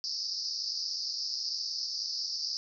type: band-pass noise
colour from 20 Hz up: white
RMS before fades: -35 dBFS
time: 0.04-2.57 s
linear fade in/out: 0 ms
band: 4600 to 5400 Hz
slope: 96 dB/octave
effects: none